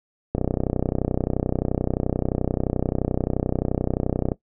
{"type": "click train", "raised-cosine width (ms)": 2, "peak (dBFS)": -8, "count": 126, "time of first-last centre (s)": [0.35, 4.318], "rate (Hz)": 31.5, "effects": ["noise-tail reverb RT60 0.1 s tail -17 dB re dry"]}